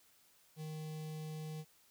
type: tone with notch filter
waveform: square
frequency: 155.56 Hz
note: D#3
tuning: in tune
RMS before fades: -44 dBFS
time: 0.56-1.65 s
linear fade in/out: 50 ms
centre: 1400 Hz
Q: 0.87
effects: white hiss -68 dBFS RMS until 1.9 s